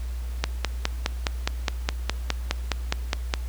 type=click train; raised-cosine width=0.2 ms; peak=-5 dBFS; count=15; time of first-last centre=0.44-3.339 s; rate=4.83 Hz; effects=added 60 Hz sine -28 dBFS peak until 3.48 s + pink hiss -48 dBFS RMS until 3.48 s